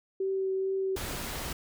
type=tone with vibrato; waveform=sine; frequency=383.3 Hz; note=G4; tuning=39 cents flat; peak=-27 dBFS; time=0.2-0.96 s; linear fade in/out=5 ms; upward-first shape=triangle; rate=2.3 Hz; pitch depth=12 cents each way
type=noise; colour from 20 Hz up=pink; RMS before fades=-36 dBFS; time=0.96-1.53 s; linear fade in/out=5 ms
effects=none